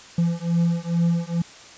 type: beating tone pair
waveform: triangle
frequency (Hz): 168.6 / 170.9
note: E3 / F3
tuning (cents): +39 / -37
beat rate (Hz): 2.3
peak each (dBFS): -20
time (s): 0.18-1.42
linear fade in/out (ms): 5
effects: white hiss -44 dBFS RMS until 1.77 s + resampled to 16000 Hz